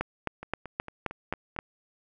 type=two click trains; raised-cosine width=0.5 ms; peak=-24 / -13 dBFS; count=6 / 7; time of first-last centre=0.43-1.564 / 0.01-1.589 s; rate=4.41 / 3.8 Hz; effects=none